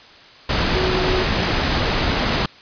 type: tone in noise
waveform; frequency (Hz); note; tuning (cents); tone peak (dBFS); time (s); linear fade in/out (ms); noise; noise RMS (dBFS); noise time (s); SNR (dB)
sine; 370; F#4; 0; -21; 0.75-1.24; 5; pink; -19; 0.49-2.46; -5
effects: white hiss -44 dBFS RMS until 2.61 s + resampled to 11025 Hz